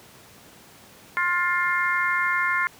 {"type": "harmonic tone", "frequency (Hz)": 352.8, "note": "F4", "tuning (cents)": 18, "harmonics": [3, 4, 5, 6], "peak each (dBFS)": [-26, -26, -26, -26], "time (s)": [1.17, 2.67], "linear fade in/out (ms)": 0, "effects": ["pink hiss -49 dBFS RMS until 2.79 s", "high-pass 100 Hz 12 dB/octave"]}